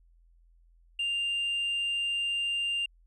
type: tone with tanh clipping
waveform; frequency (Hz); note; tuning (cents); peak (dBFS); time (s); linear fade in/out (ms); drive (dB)
sine; 2794; F7; 0; -28; 0.99-2.86; 5; 1
effects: added 42 Hz sine -58 dBFS peak until 3.06 s